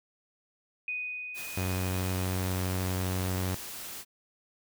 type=tone with exponential decay; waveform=sine; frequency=2489 Hz; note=D#7; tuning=in tune; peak=-30 dBFS; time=0.88-3.32 s; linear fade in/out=2 ms; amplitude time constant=530 ms
type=noise; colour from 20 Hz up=white; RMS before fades=-41 dBFS; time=1.34-4.05 s; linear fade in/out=50 ms
type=tone; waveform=sawtooth; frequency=92.5 Hz; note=F#2; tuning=in tune; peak=-25 dBFS; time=1.57-3.55 s; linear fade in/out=5 ms
effects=none